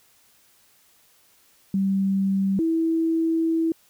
sine tone pair in turn, 194.2 / 326.6 Hz, G3 / E4, -16 / -16 cents, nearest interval major sixth, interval 900 cents, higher second, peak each -19 dBFS, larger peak neither, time 1.74-2.59 / 2.59-3.72 s, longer second, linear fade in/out 2 ms, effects white hiss -59 dBFS RMS until 3.89 s

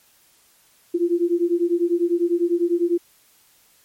sine beating tone pair, 340.4 / 350.4 Hz, F4 / F4, -44 / +6 cents, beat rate 10 Hz, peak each -20 dBFS, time 0.94-2.98 s, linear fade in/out 10 ms, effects white hiss -57 dBFS RMS until 3.84 s + MP3 64 kbps

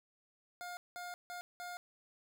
25% pulse tone bursts at uneven times, 710 Hz, F5, 28 cents sharp, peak -39 dBFS, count 4, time 0.61-0.77 / 0.96-1.14 / 1.3-1.41 / 1.6-1.77 s, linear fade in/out 0 ms, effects none

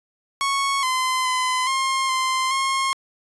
sawtooth tone with pitch steps, 1104 / 1030 / 1019 / 1065 / 1043 / 1075 Hz, C#6 / C6 / C6 / C6 / C6 / C6, -7 / -28 / -46 / +30 / -6 / +47 cents, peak -16 dBFS, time 0.41-2.93 s, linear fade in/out 0 ms, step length 420 ms, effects resampled to 24000 Hz

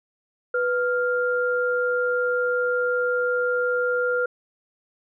sine tone pair together, 493.9 / 1399.3 Hz, B4 / F6, 0 / +3 cents, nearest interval octave + tritone, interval 1803 cents, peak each -22 / -24 dBFS, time 0.54-4.26 s, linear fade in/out 5 ms, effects none

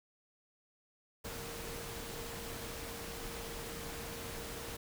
sine tone in noise, 463.1 Hz, A#4, 11 cents flat, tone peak -49 dBFS, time 1.24-4.77 s, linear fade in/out 10 ms, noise pink, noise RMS -44 dBFS, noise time 1.24-4.77 s, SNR -8 dB, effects none

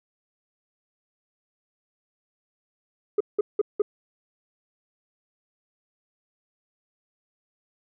sine tone bursts, 415.3 Hz, G#4, in tune, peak -15 dBFS, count 4, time 3.18-3.82 s, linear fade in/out 5 ms, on 25 ms, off 180 ms, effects tanh soft clip ceiling -16 dBFS

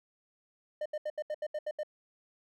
triangle tone bursts, 606 Hz, D#5, 46 cents flat, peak -30 dBFS, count 9, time 0.81-1.833 s, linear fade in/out 5 ms, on 47 ms, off 75 ms, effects none

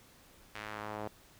sawtooth tone with band-pass filter sweep, 106.2 Hz, G#2, 39 cents sharp, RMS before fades -42 dBFS, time 0.55-1.08 s, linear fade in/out 5 ms, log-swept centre 2200 to 640 Hz, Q 1.2, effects pink hiss -60 dBFS RMS until 1.39 s

